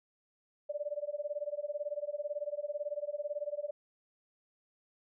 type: tone with tremolo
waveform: sine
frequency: 587.3 Hz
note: D5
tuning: in tune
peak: -31 dBFS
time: 0.69-3.71 s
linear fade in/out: 10 ms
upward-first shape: sine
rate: 18 Hz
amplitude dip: 95%
effects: none